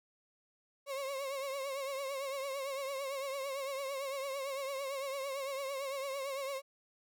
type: tone with vibrato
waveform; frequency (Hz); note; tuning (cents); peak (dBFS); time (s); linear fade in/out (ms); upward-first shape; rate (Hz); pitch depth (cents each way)
35% pulse; 546; C#5; -26; -35; 0.86-6.62; 50; triangle; 8.9; 79
effects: none